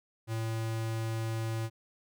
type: tone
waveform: square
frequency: 112.5 Hz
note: A2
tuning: 39 cents sharp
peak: -32 dBFS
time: 0.27-1.7 s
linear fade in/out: 50 ms
effects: none